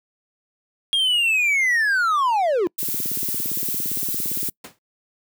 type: linear sweep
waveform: triangle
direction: down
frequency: 3275 to 324.9 Hz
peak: -15 dBFS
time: 0.93-2.67 s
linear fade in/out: 0 ms
type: noise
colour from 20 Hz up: violet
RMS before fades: -25 dBFS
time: 2.78-4.5 s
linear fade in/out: 10 ms
type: click train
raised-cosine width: 3 ms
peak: -19 dBFS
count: 30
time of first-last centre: 2.83-4.487 s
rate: 17.5 Hz
type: noise with exponential decay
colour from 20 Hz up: pink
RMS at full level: -32 dBFS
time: 4.64-4.79 s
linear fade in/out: 5 ms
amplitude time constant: 31 ms
effects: noise-tail reverb RT60 0.1 s tail -26 dB re dry + high-pass 150 Hz 12 dB/octave